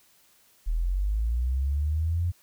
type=linear sweep; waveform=sine; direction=up; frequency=37.7 to 89.1 Hz; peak=-23 dBFS; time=0.66-2.32 s; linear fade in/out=20 ms; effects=white hiss -61 dBFS RMS until 2.42 s